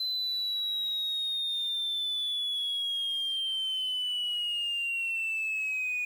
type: linear sweep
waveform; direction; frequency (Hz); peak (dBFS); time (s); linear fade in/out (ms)
sine; down; 4053 to 2458; -27; 0-6.05; 5
effects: tanh soft clip ceiling -26 dBFS + 9-bit